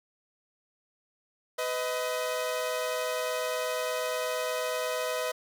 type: tone pair together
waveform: sawtooth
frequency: 501.7 / 630 Hz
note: B4 / D#5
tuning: +27 / +21 cents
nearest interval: major third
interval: 394 cents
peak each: -28 dBFS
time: 1.58-5.32 s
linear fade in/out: 10 ms
effects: none